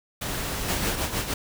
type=noise; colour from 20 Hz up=pink; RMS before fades=-30 dBFS; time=0.21-0.96 s; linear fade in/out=10 ms
type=noise with tremolo; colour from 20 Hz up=pink; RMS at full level=-26 dBFS; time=0.68-1.34 s; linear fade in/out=5 ms; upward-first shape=sine; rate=6.5 Hz; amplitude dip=60%
effects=none